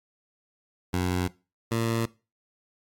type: tone pair in turn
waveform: 15% pulse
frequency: 90.3 / 114.56 Hz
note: F#2 / A#2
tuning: -42 / -30 cents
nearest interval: major third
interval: 412 cents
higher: second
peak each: -18 / -18 dBFS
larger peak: neither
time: 0.93-1.28 / 1.71-2.06 s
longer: neither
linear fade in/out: 10 ms
effects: noise-tail reverb RT60 0.3 s tail -21 dB re dry + AAC 48 kbps